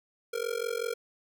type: tone with amplitude modulation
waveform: square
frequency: 466.9 Hz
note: A#4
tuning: 3 cents sharp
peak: -27 dBFS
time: 0.33-0.94 s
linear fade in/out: 10 ms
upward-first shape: sine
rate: 45.3 Hz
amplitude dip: 95%
effects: none